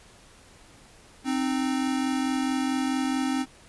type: tone pair together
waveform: square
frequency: 262.1 / 306.7 Hz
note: C4 / D#4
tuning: +3 / -25 cents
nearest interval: minor third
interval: 272 cents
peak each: -26 / -31 dBFS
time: 1.24-3.46 s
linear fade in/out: 50 ms
effects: pink hiss -53 dBFS RMS until 3.68 s + resampled to 24000 Hz